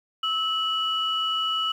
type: tone pair together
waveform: sine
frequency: 1300 / 2943 Hz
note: E6 / F#7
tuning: -24 / -10 cents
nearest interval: octave + major second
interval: 1414 cents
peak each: -26 / -24 dBFS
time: 0.23-1.72 s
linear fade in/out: 5 ms
effects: tanh soft clip ceiling -16 dBFS + 9-bit